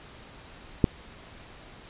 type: click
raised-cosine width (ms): 3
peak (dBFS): -5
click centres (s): 0.842
effects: pink hiss -48 dBFS RMS until 1.89 s + resampled to 8000 Hz